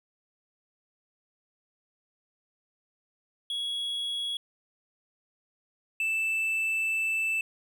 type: tone pair in turn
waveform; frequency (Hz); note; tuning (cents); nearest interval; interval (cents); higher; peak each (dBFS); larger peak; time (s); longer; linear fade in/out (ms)
triangle; 3339 / 2644; G#7 / E7; +9 / +5; major third; 404; first; -28 / -24; second; 3.5-4.37 / 6-7.41; second; 2
effects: none